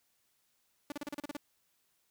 sawtooth tone bursts, 290.5 Hz, D4, 19 cents flat, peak -33 dBFS, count 9, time 0.9-1.368 s, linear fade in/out 2 ms, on 20 ms, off 36 ms, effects white hiss -75 dBFS RMS until 2.1 s

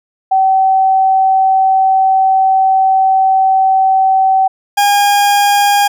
sine / 40% pulse tone pair in turn, 765 / 813.5 Hz, G5 / G#5, -42 / -36 cents, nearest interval minor second, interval 106 cents, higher second, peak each -7 dBFS, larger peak neither, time 0.31-4.48 / 4.77-5.88 s, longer first, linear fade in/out 10 ms, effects none

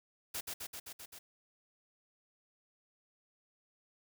white noise with echo, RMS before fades -39 dBFS, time 0.34-0.41 s, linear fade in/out 10 ms, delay 130 ms, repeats 6, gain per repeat -2 dB, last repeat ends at 1.19 s, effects none

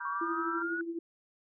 sine chord, G dominant seventh, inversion first, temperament equal with one note detuned, 966.3 / 1174.7 / 1396.9 / 1568 Hz, B5 / D6 / F6 / G6, -38 / 0 / 0 / 0 cents, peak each -41 / -45 / -44 / -40 dBFS, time 0-0.63 s, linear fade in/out 10 ms
sine linear sweep, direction up, 1100 to 1480 Hz, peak -33 dBFS, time 0.05-0.81 s, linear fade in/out 2 ms
sine tone with tremolo, 335.4 Hz, E4, 30 cents sharp, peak -31 dBFS, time 0.21-0.99 s, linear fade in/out 5 ms, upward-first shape triangle, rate 12 Hz, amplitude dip 70%
effects none

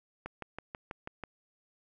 click train, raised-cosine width 0.5 ms, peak -24 dBFS, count 7, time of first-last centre 0.26-1.237 s, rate 6.14 Hz, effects none

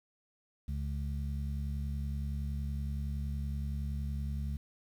harmonic tone, 70.7 Hz, C#2, 35 cents sharp, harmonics 1 / 2 / 3, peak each -34 / -40 / -44 dBFS, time 0.68-4.57 s, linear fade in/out 5 ms, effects 10-bit

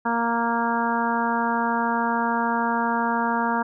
harmonic tone, 233.1 Hz, A#3, in tune, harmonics 1 / 2 / 3 / 4 / 5 / 6 / 7, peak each -26 / -32 / -30 / -24 / -31 / -30 / -32 dBFS, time 0.05-3.63 s, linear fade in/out 10 ms, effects none

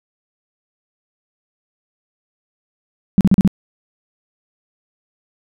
sine tone bursts, 192.6 Hz, G3, 30 cents flat, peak -6 dBFS, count 5, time 3.18-3.476 s, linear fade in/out 0 ms, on 28 ms, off 39 ms, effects none

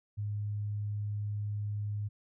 sine tone, 103.83 Hz, G#2, in tune, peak -32 dBFS, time 0.17-2.09 s, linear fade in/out 20 ms, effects none

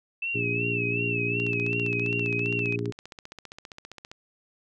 sine tone with vibrato, 2637 Hz, E7, in tune, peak -27 dBFS, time 0.22-2.76 s, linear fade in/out 5 ms, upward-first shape sine, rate 2.7 Hz, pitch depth 79 cents each way
harmonic tone, 58.27 Hz, A#1, in tune, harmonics 2 / 3 / 4 / 5 / 6 / 7, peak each -31 / -37 / -39 / -35 / -39 / -32 dBFS, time 0.34-2.92 s, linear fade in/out 20 ms
click train, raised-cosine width 0.2 ms, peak -24 dBFS, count 42, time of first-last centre 1.4-4.115 s, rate 15.1 Hz
effects none

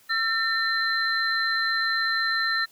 sine tone cluster, 1346 / 1804 / 4087 Hz, E6 / A6 / C8, +36 / +43 / -41 cents, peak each -29 / -24 / -28 dBFS, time 0.09-2.66 s, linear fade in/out 20 ms, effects white hiss -57 dBFS RMS until 2.71 s

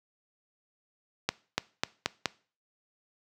accelerating click train, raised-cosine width 0.2 ms, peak -8 dBFS, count 5, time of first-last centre 1.29-2.257 s, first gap 290 ms, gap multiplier 0.88, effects noise-tail reverb RT60 0.4 s tail -21 dB re dry + high-pass 100 Hz 12 dB/octave

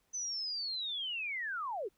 sine linear sweep, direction down, 6140 to 339.5 Hz, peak -35 dBFS, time 0.13-1.89 s, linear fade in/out 20 ms, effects pink hiss -75 dBFS RMS until 1.97 s

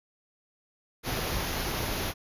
pink band-stop noise, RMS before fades -31 dBFS, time 1.03-2.14 s, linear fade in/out 50 ms, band 6700 to 10000 Hz, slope 96 dB/octave, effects resampled to 32000 Hz

